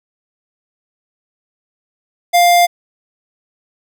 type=tone; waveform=square; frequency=700 Hz; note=F5; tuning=4 cents sharp; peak=-8 dBFS; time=2.33-2.67 s; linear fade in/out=20 ms; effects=none